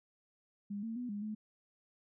sine tone with pitch steps, 203 / 225.9 / 246.3 / 205.1 / 214.3 Hz, G#3 / A3 / B3 / G#3 / A3, -39 / +46 / -5 / -21 / -45 cents, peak -37 dBFS, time 0.7-1.35 s, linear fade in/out 10 ms, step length 130 ms, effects none

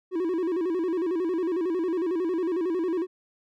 triangle tone with vibrato, 347.1 Hz, F4, 11 cents flat, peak -22 dBFS, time 0.11-3.07 s, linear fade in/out 50 ms, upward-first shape square, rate 11 Hz, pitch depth 110 cents each way, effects none

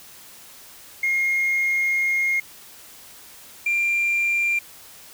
sine tone pair in turn, 2140 / 2381 Hz, C7 / D7, +38 / +23 cents, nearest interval major second, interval 185 cents, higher second, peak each -17 dBFS, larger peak neither, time 1.03-2.4 / 3.66-4.59 s, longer first, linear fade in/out 5 ms, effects tanh soft clip ceiling -16 dBFS + white hiss -45 dBFS RMS until 5.13 s

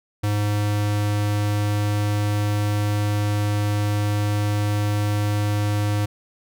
square tone, 103.83 Hz, G#2, in tune, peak -20 dBFS, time 0.23-6.06 s, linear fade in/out 10 ms, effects none

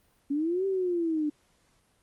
sine linear two-way sweep, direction up then down, 274.8 to 392 to 293.6 Hz, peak -25 dBFS, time 0.3-1.3 s, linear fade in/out 10 ms, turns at 0.66 s, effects pink hiss -67 dBFS RMS until 2.02 s + Opus 32 kbps

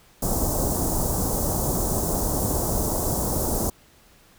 pink band-stop noise, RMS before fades -24 dBFS, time 0.22-3.7 s, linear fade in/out 5 ms, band 930 to 6500 Hz, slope 24 dB/octave, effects pink hiss -55 dBFS RMS until 4.38 s

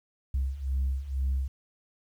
sine beating tone pair, 65.41 / 67.51 Hz, C2 / C#2, 0 / -45 cents, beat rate 2.1 Hz, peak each -30 / -27 dBFS, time 0.34-1.48 s, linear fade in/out 5 ms, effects tanh soft clip ceiling -22 dBFS + 10-bit

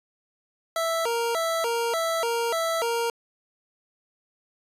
25% pulse tone with vibrato, 554.4 Hz, C#5, in tune, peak -20 dBFS, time 0.76-3.1 s, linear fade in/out 2 ms, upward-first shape square, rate 1.7 Hz, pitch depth 300 cents each way, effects resampled to 32000 Hz

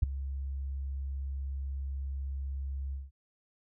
sine tone with ADSR envelope, 68.1 Hz, C#2, 30 cents flat, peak -17 dBFS, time 0.02-3.11 s, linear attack 11 ms, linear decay 10 ms, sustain -16 dB, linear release 180 ms, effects none

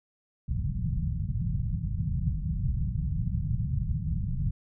white low-pass noise, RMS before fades -29 dBFS, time 0.48-4.51 s, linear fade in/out 5 ms, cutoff 170 Hz, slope 48 dB/octave, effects none

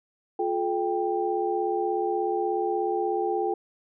sine tone cluster, 353.5 / 430.1 / 789 Hz, F4 / A4 / G5, +21 / -39 / +11 cents, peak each -28 dBFS, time 0.39-3.54 s, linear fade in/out 5 ms, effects none

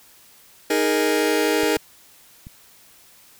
sawtooth chord, D# suspended fourth, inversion none, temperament just, 311.1 / 414.8 / 466.7 Hz, D#4 / G#4 / A#4, 0 / -2 / +2 cents, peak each -18 dBFS, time 0.7-1.77 s, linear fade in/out 5 ms
clicks, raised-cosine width 5 ms, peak -26 dBFS, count 3, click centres 1.634 / 1.769 / 2.469 s
effects white hiss -51 dBFS RMS until 3.39 s

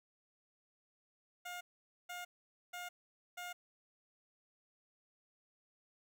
15% pulse tone bursts, 711 Hz, F5, 31 cents sharp, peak -37 dBFS, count 4, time 1.45-3.53 s, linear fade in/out 10 ms, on 160 ms, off 480 ms, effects none

